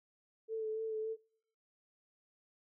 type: tone with vibrato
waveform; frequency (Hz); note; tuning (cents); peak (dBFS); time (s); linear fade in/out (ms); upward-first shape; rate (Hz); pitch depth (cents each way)
sine; 440; A4; 0; -35; 0.48-1.17; 50; sine; 3.5; 22
effects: noise-tail reverb RT60 0.6 s tail -23 dB re dry